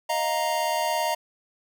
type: chord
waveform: square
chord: Eb suspended second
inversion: none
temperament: just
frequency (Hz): 622.3 / 700 / 933.4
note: Eb5 / F5 / Bb5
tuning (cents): 0 / +4 / +2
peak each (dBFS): -29 / -30 / -27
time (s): 0.09-1.15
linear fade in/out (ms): 10
effects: none